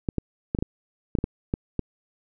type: clicks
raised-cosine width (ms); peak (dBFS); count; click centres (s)
3; -11; 10; 0.088 / 0.183 / 0.549 / 0.588 / 0.625 / 1.152 / 1.187 / 1.241 / 1.539 / 1.793
effects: none